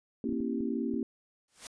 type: chord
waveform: sine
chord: A# diminished seventh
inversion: none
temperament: equal with one note detuned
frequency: 233.1 / 271.5 / 329.6 / 392 Hz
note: A#3 / C#4 / E4 / G4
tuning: 0 / -36 / 0 / 0 cents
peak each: -33 / -34 / -37 / -38 dBFS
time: 0.24-1.03 s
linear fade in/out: 2 ms
type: clicks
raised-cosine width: 3 ms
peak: -32 dBFS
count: 5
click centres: 0.293 / 0.326 / 0.405 / 0.607 / 0.939 s
type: noise with exponential growth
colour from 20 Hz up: white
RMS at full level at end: -39 dBFS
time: 1.48-1.67 s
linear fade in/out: 2 ms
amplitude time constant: 41 ms
effects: resampled to 22050 Hz